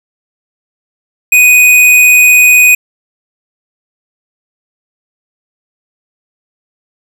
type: tone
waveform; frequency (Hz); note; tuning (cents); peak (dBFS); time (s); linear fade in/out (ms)
square; 2489; D#7; 0; -3; 1.32-2.75; 5
effects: none